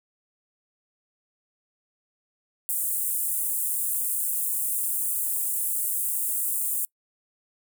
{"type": "high-pass noise", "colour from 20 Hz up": "pink", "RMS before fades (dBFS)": -27, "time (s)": [2.69, 6.85], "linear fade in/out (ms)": 0, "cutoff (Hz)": 8400, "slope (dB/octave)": 48, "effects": ["noise-tail reverb RT60 0.1 s tail -25 dB re dry"]}